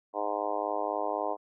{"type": "harmonic tone", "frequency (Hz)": 103.83, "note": "G#2", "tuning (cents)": 0, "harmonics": [3, 4, 5, 6, 7, 8, 9, 10], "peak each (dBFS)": [-40, -38, -37, -35, -35, -38, -37, -39], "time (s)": [0.13, 1.37], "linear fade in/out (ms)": 50, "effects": []}